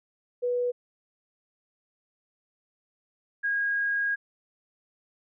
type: tone pair in turn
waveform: sine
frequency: 490 / 1635.8 Hz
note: B4 / G#6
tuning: -14 / -27 cents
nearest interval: octave + major sixth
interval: 2087 cents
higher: second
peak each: -24 dBFS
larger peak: neither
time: 0.42-0.72 / 3.43-4.16 s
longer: second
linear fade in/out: 20 ms
effects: none